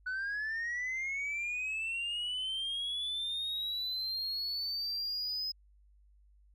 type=linear sweep; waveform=sine; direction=up; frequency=1479 to 5090 Hz; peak=-31 dBFS; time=0.06-5.52 s; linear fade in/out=10 ms; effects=tanh soft clip ceiling -32 dBFS + added 50 Hz sine -60 dBFS peak until 6.54 s